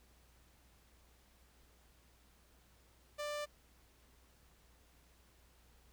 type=tone with notch filter; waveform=sawtooth; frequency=591 Hz; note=D5; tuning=11 cents sharp; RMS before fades=-41 dBFS; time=3.18-3.46 s; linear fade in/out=20 ms; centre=12000 Hz; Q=1.3; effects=added 60 Hz sine -67 dBFS peak until 5.92 s + pink hiss -69 dBFS RMS until 5.92 s